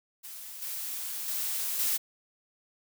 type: noise with level steps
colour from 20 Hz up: blue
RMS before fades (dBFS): -43 / -36 / -32 / -28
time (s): 0.23-1.98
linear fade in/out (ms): 20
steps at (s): 0.62 / 1.28 / 1.79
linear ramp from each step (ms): 2
effects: none